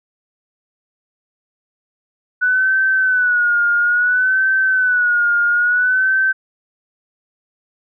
sine tone with vibrato, 1480 Hz, F#6, in tune, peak -12 dBFS, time 2.41-6.33 s, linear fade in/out 20 ms, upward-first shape sine, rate 0.59 Hz, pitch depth 76 cents each way, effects none

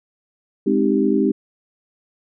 sine chord, Ab major seventh, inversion none, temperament equal, 207.7 / 261.6 / 311.1 / 392 Hz, Ab3 / C4 / Eb4 / G4, 0 / 0 / 0 / 0 cents, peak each -20 dBFS, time 0.66-1.32 s, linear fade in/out 10 ms, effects none

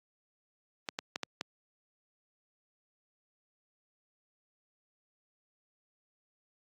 clicks, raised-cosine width 0.2 ms, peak -16 dBFS, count 5, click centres 0.888 / 0.989 / 1.159 / 1.233 / 1.411 s, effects high-pass 150 Hz 12 dB/octave + AAC 48 kbps

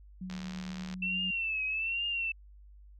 sine tone with tremolo, 184.8 Hz, F#3, 2 cents flat, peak -36 dBFS, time 0.21-1.31 s, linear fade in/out 5 ms, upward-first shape triangle, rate 8.7 Hz, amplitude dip 30%
click train, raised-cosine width 0.2 ms, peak -27 dBFS, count 50, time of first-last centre 0.3-0.94 s, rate 76.6 Hz
sine tone with vibrato, 2675 Hz, E7, 25 cents sharp, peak -30 dBFS, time 1.02-2.32 s, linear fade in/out 5 ms, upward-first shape triangle, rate 1.2 Hz, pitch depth 100 cents each way
effects added 50 Hz sine -51 dBFS peak until 2.99 s

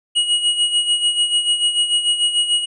square tone with tremolo, 2900 Hz, F#7, 35 cents flat, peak -13 dBFS, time 0.15-2.66 s, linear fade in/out 20 ms, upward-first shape sine, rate 6.8 Hz, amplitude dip 65%, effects resampled to 24000 Hz

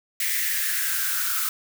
blue noise with high-pass filter sweep, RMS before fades -25 dBFS, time 0.2-1.49 s, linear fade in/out 2 ms, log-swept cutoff 2000 to 1300 Hz, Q 6.9, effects none

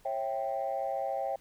sine chord, C# diminished, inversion none, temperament equal with one note detuned, 545.2 / 659.3 / 784 Hz, C#5 / E5 / G5, -29 / 0 / 0 cents, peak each -34 / -35 / -33 dBFS, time 0.05-1.36 s, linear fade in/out 5 ms, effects tanh soft clip ceiling -23 dBFS + pink hiss -63 dBFS RMS until 1.4 s

